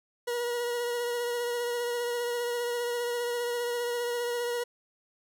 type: tone with vibrato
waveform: 40% pulse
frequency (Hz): 480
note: B4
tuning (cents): -49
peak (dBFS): -28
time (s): 0.27-4.64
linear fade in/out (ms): 10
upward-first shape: sine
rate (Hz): 15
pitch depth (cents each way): 19
effects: none